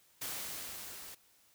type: noise with level ramp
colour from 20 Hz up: white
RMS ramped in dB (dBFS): -39 to -49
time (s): 0.21-1.15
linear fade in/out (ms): 10
effects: white hiss -67 dBFS RMS until 1.54 s